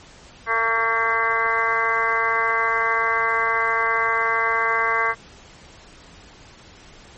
harmonic tone, 226.9 Hz, A#3, 47 cents flat, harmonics 2 / 3 / 4 / 5 / 6 / 7 / 8 / 9, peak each -29 / -31 / -28 / -22 / -31 / -24 / -31 / -24 dBFS, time 0.46-5.15 s, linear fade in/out 50 ms, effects pink hiss -46 dBFS RMS until 7.17 s + MP3 32 kbps

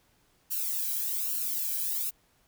violet noise with flanger, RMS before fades -31 dBFS, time 0.5-2.11 s, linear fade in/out 20 ms, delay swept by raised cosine 0.7 to 1.28 ms, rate 1.2 Hz, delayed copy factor +0.95, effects pink hiss -67 dBFS RMS until 2.47 s

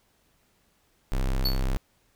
square tone, 32.7 Hz, C1, in tune, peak -24 dBFS, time 1.12-1.77 s, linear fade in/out 0 ms
square tone with exponential decay, 4435 Hz, C#8, in tune, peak -22 dBFS, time 1.45-1.63 s, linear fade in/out 5 ms, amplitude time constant 39 ms
effects pink hiss -67 dBFS RMS until 2.15 s

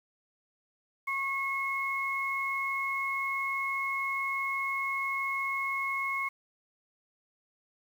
sine tone pair together, 1094.1 / 2173 Hz, C#6 / C#7, -23 / -35 cents, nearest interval octave, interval 1188 cents, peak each -33 / -31 dBFS, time 1.07-6.29 s, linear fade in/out 10 ms, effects 9-bit

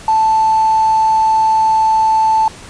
triangle tone with hard clipping, 880 Hz, A5, in tune, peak -9 dBFS, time 0.08-2.48 s, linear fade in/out 2 ms, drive 3 dB, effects pink hiss -35 dBFS RMS until 2.69 s + resampled to 22050 Hz

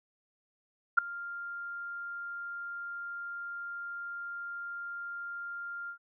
sine tone with ADSR envelope, 1396.9 Hz, F6, in tune, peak -15 dBFS, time 0.97-5.98 s, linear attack 15 ms, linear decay 4 ms, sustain -22 dB, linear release 88 ms, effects none

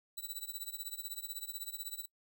5% pulse tone with tremolo, 3951 Hz, B7, in tune, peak -29 dBFS, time 0.17-2.06 s, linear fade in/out 10 ms, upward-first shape triangle, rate 16 Hz, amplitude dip 95%, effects noise-tail reverb RT60 0.1 s tail -22 dB re dry

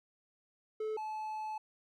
triangle tone pair in turn, 433.6 / 864.2 Hz, A4 / A5, -25 / -31 cents, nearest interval octave, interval 1194 cents, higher second, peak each -32 / -35 dBFS, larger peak first, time 0.8-0.97 / 0.97-1.58 s, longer second, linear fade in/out 5 ms, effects none

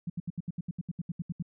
sine tone bursts, 171.3 Hz, F3, 33 cents flat, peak -30 dBFS, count 14, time 0.07-1.425 s, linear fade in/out 5 ms, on 29 ms, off 73 ms, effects none

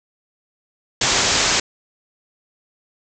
white low-pass noise, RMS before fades -18 dBFS, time 1.01-1.6 s, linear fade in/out 5 ms, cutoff 7500 Hz, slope 96 dB/octave, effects none

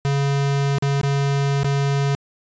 square tone with dropouts, 139.9 Hz, C#3, 16 cents sharp, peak -18 dBFS, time 0.05-2.15 s, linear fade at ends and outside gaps 0 ms, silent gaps 0.784-0.824 / 1.013-1.033 / 1.633-1.645 s, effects resampled to 16000 Hz

